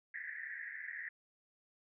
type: band-pass noise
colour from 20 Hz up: pink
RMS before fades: -45 dBFS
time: 0.14-1.09 s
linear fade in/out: 5 ms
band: 1700 to 2000 Hz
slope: 96 dB/octave
effects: none